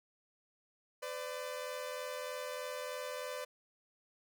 sawtooth tone pair together, 506.8 / 590 Hz, B4 / D5, +45 / +8 cents, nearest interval minor third, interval 263 cents, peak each -38 / -39 dBFS, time 1.02-3.45 s, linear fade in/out 10 ms, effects none

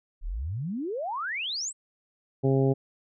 sine exponential sweep, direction up, 31.45 to 8372 Hz, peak -29 dBFS, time 0.21-1.73 s, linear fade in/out 50 ms
harmonic tone, 134.7 Hz, C#3, 49 cents flat, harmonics 1 / 2 / 3 / 4 / 5 / 6, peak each -23 / -27 / -25 / -33 / -36 / -40 dBFS, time 2.43-2.74 s, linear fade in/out 20 ms
effects none

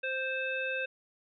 harmonic tone, 523.3 Hz, C5, in tune, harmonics 1 / 3 / 5 / 7, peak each -36 / -35 / -35 / -47 dBFS, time 0.03-0.86 s, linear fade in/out 10 ms, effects none

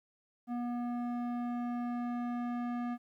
square tone with low-pass filter sweep, 241.5 Hz, B3, 39 cents flat, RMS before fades -36 dBFS, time 0.47-2.98 s, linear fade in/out 50 ms, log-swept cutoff 930 to 1400 Hz, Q 1, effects 12-bit

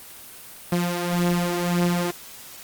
sawtooth beating tone pair, 174.61 / 176.41 Hz, F3 / F3, 0 / +18 cents, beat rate 1.8 Hz, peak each -18 / -22 dBFS, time 0.72-2.11 s, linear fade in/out 5 ms, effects white hiss -42 dBFS RMS until 2.63 s + Opus 24 kbps

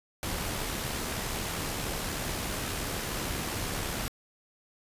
pink noise with amplitude modulation, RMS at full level -32 dBFS, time 0.23-4.08 s, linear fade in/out 0 ms, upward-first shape sine, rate 72.8 Hz, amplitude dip 30%, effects resampled to 32000 Hz

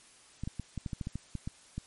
clicks, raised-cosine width 5 ms, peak -23 dBFS, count 12, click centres 0.436 / 0.475 / 0.597 / 0.777 / 0.862 / 0.932 / 1.012 / 1.071 / 1.156 / 1.353 / 1.475 / 1.78 s, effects white hiss -58 dBFS RMS until 1.86 s + MP3 48 kbps

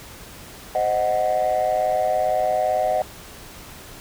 sine chord, C diminished, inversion none, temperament equal, 523.3 / 622.3 / 740 Hz, C5 / Eb5 / Gb5, 0 / 0 / 0 cents, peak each -26 / -20 / -20 dBFS, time 0.75-3.02 s, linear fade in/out 2 ms, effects tanh soft clip ceiling -13 dBFS + pink hiss -41 dBFS RMS until 4 s

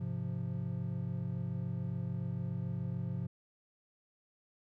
triangle chord, F minor, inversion first, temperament equal, 103.83 / 130.81 / 174.61 Hz, Ab2 / C3 / F3, 0 / 0 / 0 cents, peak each -38 / -36 / -37 dBFS, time 0-3.27 s, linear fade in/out 10 ms, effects none

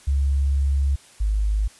sine tone pair in turn, 69.3 / 51.92 Hz, C#2 / G#1, 0 / 0 cents, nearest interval perfect fourth, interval 500 cents, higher first, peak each -17 / -18 dBFS, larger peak first, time 0.07-0.96 / 1.2-1.68 s, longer first, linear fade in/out 10 ms, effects white hiss -50 dBFS RMS until 1.79 s + resampled to 24000 Hz

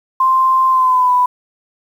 sine tone with pitch glide, 1046 to 993 Hz, C6 to B5, -1 to +9 cents, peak -9 dBFS, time 0.2-1.26 s, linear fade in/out 5 ms, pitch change -90 cents, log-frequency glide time 0.7-1.12 s, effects 7-bit

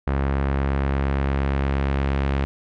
sawtooth tone with low-pass filter sweep, 68.6 Hz, C#2, 17 cents flat, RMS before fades -22 dBFS, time 0.07-2.45 s, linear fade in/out 0 ms, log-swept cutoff 1700 to 2600 Hz, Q 1.1, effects none

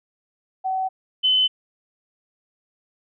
sine tone pair in turn, 757 / 3035 Hz, F#5 / F#7, +39 / +43 cents, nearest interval 2 octaves, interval 2404 cents, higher second, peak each -21 / -15 dBFS, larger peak second, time 0.64-0.89 / 1.23-1.48 s, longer neither, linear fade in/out 20 ms, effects none

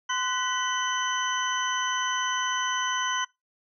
sine tone cluster, 1027 / 1491 / 1957 / 3031 / 6030 Hz, C6 / F#6 / B6 / F#7 / F#8, -33 / +13 / -16 / +41 / +32 cents, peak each -29 / -31 / -35 / -31 / -35 dBFS, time 0.09-3.25 s, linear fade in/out 10 ms, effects noise-tail reverb RT60 0.2 s tail -22 dB re dry

